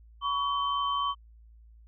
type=tone cluster; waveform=sine; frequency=983 / 1126 / 3090 Hz; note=B5 / C#6 / G7; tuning=-8 / +27 / -26 cents; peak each=-36 / -27 / -35 dBFS; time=0.21-1.15 s; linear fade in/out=50 ms; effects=added 56 Hz sine -51 dBFS peak until 1.87 s